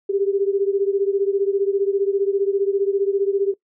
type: beating tone pair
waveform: sine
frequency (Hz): 392 / 407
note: G4 / G#4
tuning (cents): 0 / -35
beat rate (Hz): 15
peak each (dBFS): -19 / -22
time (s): 0.09-3.54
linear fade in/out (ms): 10
effects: noise-tail reverb RT60 0.1 s tail -20 dB re dry